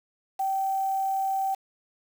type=tone with quantisation; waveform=sine; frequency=774 Hz; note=G5; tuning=22 cents flat; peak=-24 dBFS; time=0.39-1.55 s; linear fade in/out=10 ms; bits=7; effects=none